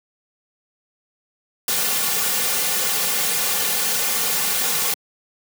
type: noise with comb filter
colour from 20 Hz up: white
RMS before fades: -21 dBFS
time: 1.68-4.94 s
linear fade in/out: 2 ms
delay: 3.1 ms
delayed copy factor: -1
effects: high-pass 200 Hz 12 dB/octave